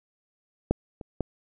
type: clicks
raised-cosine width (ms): 2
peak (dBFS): -8 / -25 / -13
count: 3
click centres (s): 0.71 / 1.012 / 1.207
effects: none